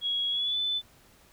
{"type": "tone with pitch glide", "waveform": "sine", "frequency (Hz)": [3322, 3507], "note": ["G#7", "A7"], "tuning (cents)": [0, -6], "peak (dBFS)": -26, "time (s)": [0.01, 0.82], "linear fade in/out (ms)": 50, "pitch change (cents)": 94, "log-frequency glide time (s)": [0.3, 0.59], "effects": ["pink hiss -59 dBFS RMS until 1.32 s"]}